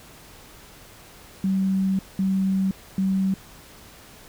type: tone bursts at uneven times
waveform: sine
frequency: 191.6 Hz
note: G3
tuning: 39 cents flat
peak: -19 dBFS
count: 3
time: 1.44-1.99 / 2.19-2.71 / 2.98-3.34 s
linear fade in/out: 2 ms
effects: pink hiss -47 dBFS RMS until 4.28 s